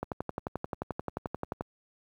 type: click train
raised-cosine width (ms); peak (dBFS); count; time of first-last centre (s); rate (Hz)
1; -18; 19; 0.03-1.609; 11.4
effects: high-pass 60 Hz 12 dB/octave + 10-bit